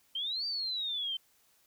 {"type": "exponential two-way sweep", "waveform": "sine", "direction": "up then down", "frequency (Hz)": [3080, 4699, 3080], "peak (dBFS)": -32, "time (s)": [0.15, 1.17], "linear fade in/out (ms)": 5, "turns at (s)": 0.46, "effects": ["white hiss -68 dBFS RMS until 1.66 s"]}